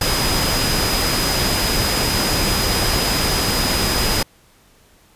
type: tone in noise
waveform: sine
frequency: 4978 Hz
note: D#8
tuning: in tune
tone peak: -23 dBFS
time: 0.01-4.23 s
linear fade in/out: 5 ms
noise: pink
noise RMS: -19 dBFS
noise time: 0.01-4.23 s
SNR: -7 dB
effects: pink hiss -53 dBFS RMS until 5.15 s + resampled to 32000 Hz